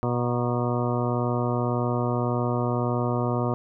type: harmonic tone with a mistuned harmonic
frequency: 121.8 Hz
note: B2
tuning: 24 cents flat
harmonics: 1 / 2 / 3 / 4 / 5 / 6 / 8 / 9 / 10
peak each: -26 / -29 / -31 / -32 / -33 / -34 / -35 / -36 / -36 dBFS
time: 0.03-3.54 s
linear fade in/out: 0 ms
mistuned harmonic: 8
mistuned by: -57 cents
effects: none